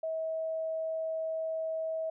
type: tone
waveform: sine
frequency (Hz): 643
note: E5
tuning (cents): -43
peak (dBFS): -31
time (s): 0.03-2.1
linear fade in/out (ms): 5
effects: none